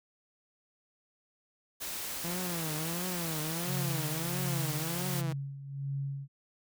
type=noise; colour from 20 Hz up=white; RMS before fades=-38 dBFS; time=1.8-5.22 s; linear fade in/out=20 ms
type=tone with vibrato; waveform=sawtooth; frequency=167.4 Hz; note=E3; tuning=27 cents sharp; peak=-31 dBFS; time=2.24-5.33 s; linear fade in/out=5 ms; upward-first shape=triangle; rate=1.5 Hz; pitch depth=180 cents each way
type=tone with tremolo; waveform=sine; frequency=138.59 Hz; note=C#3; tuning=in tune; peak=-31 dBFS; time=3.65-6.28 s; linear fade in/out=50 ms; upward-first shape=sine; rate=1.4 Hz; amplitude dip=70%
effects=none